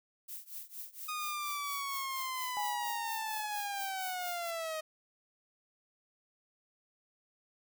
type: noise with tremolo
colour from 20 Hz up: violet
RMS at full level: -42 dBFS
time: 0.28-4.51 s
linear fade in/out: 10 ms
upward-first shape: triangle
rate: 4.3 Hz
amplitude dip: 95%
type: linear sweep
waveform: sawtooth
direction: down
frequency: 1242 to 622.3 Hz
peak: -32 dBFS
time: 1.08-4.81 s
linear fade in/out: 10 ms
type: tone with exponential decay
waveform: sine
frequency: 830.6 Hz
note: G#5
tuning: in tune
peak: -33 dBFS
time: 2.57-4.78 s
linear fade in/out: 0 ms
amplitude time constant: 480 ms
effects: none